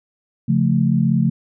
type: chord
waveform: sine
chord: Db augmented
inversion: none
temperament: equal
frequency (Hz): 138.59 / 174.61 / 220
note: Db3 / F3 / A3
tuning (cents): 0 / 0 / 0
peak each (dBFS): -18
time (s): 0.48-1.3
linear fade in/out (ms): 10
effects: none